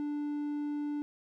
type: tone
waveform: triangle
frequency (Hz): 293.7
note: D4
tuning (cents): 0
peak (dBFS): -30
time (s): 0-1.02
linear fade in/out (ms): 0
effects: none